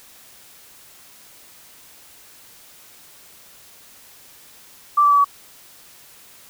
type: tone with pitch steps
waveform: sine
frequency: 1171 / 1159.6 / 1148.2 / 1137 Hz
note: D6 / D6 / D6 / C#6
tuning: -5 / -22 / -39 / +44 cents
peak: -11 dBFS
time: 4.97-5.246 s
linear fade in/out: 10 ms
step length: 69 ms
effects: white hiss -47 dBFS RMS until 6.49 s